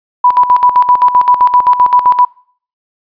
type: tone with tremolo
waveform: sine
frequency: 987.8 Hz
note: B5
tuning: in tune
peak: -3 dBFS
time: 0.24-2.25 s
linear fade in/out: 5 ms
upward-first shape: square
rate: 7.7 Hz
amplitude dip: 70%
effects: noise-tail reverb RT60 0.5 s tail -23 dB re dry + resampled to 11025 Hz